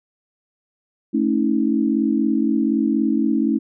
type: chord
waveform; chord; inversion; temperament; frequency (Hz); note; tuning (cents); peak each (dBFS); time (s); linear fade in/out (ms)
sine; A major; none; equal with one note detuned; 220 / 277.2 / 321.2; A3 / C#4 / E4; 0 / 0 / -45; -20 / -20 / -21; 1.13-3.59; 20
effects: none